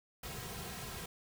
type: noise with comb filter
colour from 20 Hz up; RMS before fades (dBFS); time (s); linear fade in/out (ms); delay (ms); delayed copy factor
pink; -44; 0.23-1.06; 5; 3.4; -0.7
effects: none